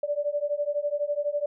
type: beating tone pair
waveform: sine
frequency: 578 / 590 Hz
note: D5 / D5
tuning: -28 / +8 cents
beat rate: 12 Hz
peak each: -28 dBFS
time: 0.03-1.46 s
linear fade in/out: 5 ms
effects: none